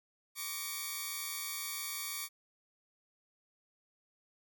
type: tone cluster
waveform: 5% pulse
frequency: 1090 / 1172 / 1863 / 2263 Hz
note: C#6 / D6 / A#6 / C#7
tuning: -29 / -4 / -2 / +35 cents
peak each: -34 / -31 / -37 / -31 dBFS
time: 0.35-2.29 s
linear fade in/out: 50 ms
effects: none